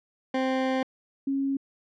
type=tone pair in turn; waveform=20% pulse / sine; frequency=261.6 / 273.6 Hz; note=C4 / C#4; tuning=0 / -23 cents; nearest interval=minor second; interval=77 cents; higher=second; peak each=-19 / -24 dBFS; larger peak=first; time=0.34-0.83 / 1.27-1.57 s; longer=first; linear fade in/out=5 ms; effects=low-pass 3000 Hz 12 dB/octave